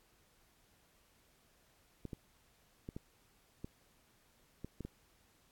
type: clicks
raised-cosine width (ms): 3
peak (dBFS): -30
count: 8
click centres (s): 2.053 / 2.132 / 2.889 / 2.965 / 3.645 / 4.646 / 4.807 / 4.85
effects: pink hiss -70 dBFS RMS until 5.51 s + AAC 64 kbps